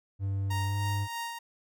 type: tone with pitch glide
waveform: triangle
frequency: 98 to 101.28 Hz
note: G2 to G#2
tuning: 0 to -43 cents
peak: -26 dBFS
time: 0.19-1.08 s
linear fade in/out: 50 ms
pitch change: +57 cents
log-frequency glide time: 0.63-0.76 s
type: tone with tremolo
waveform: sawtooth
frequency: 932.3 Hz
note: A#5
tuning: in tune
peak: -29 dBFS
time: 0.5-1.39 s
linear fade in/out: 10 ms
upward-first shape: sine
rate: 3.2 Hz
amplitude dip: 45%
effects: none